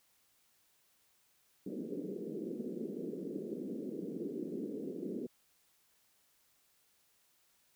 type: band-pass noise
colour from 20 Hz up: white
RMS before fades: -41 dBFS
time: 1.66-5.27 s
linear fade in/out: 5 ms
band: 180 to 440 Hz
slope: 48 dB/octave
effects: white hiss -72 dBFS RMS until 7.75 s